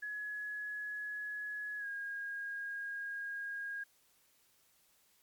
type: tone with pitch glide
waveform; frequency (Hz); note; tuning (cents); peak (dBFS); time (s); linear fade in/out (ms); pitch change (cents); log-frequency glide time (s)
sine; 1688 to 1630.5; G#6 to G#6; +28 to -32; -38; 0.02-3.84; 10; -60; 1.78-1.87
effects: white hiss -70 dBFS RMS until 5.22 s + MP3 96 kbps